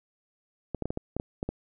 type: clicks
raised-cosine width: 2 ms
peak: -17 dBFS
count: 9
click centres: 0.747 / 0.823 / 0.856 / 0.905 / 0.974 / 1.166 / 1.199 / 1.429 / 1.49 s
effects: none